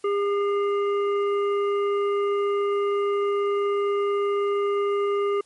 harmonic tone with a mistuned harmonic, 404 Hz, G#4, 48 cents flat, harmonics 1 / 3 / 5 / 7, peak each -21 / -29 / -40 / -44 dBFS, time 0.04-5.41 s, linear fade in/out 5 ms, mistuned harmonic 5, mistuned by +55 cents, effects white hiss -59 dBFS RMS until 5.45 s + MP3 48 kbps

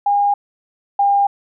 sine tone pair in turn, 812 / 803.1 Hz, G#5 / G5, -39 / +42 cents, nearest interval unison, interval 19 cents, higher first, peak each -12 / -11 dBFS, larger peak second, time 0.06-0.34 / 0.99-1.27 s, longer neither, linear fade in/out 5 ms, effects none

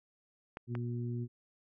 clicks, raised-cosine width 0.5 ms, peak -26 dBFS, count 2, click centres 0.571 / 0.752 s
harmonic tone, 120 Hz, B2, 49 cents flat, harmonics 1 / 2 / 3, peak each -35 / -41 / -45 dBFS, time 0.67-1.28 s, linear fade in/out 50 ms
effects none

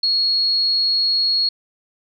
sine tone, 4318 Hz, C#8, 46 cents flat, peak -15 dBFS, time 0.03-1.49 s, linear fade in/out 5 ms, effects none

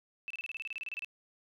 sine tone bursts, 2637 Hz, E7, in tune, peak -36 dBFS, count 15, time 0.28-1.046 s, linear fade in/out 0 ms, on 24 ms, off 29 ms, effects none

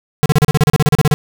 square tone bursts, 150 Hz, D3, 37 cents sharp, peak -8 dBFS, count 15, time 0.23-1.14 s, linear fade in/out 0 ms, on 28 ms, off 35 ms, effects none

